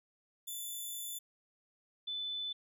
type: tone pair in turn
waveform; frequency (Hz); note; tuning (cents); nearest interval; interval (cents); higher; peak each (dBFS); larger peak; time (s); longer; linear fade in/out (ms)
5% pulse / sine; 3505 / 3505; A7 / A7; -7 / -7; unison; 0; neither; -32 / -36; first; 0.47-1.19 / 2.07-2.53; first; 10
effects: none